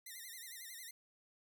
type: tone with vibrato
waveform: 5% pulse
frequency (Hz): 1939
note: B6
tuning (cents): -32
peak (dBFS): -38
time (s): 0.06-0.91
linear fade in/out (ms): 5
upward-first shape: sine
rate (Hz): 11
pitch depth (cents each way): 130
effects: none